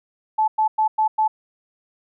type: tone bursts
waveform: sine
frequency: 868 Hz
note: A5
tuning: 24 cents flat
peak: -15 dBFS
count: 5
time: 0.38-1.28 s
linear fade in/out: 10 ms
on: 100 ms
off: 100 ms
effects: none